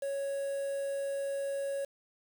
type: tone with quantisation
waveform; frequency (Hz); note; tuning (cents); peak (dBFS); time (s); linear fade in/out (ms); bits
triangle; 554.4; C#5; 0; -30; 0.02-1.85; 5; 8
effects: none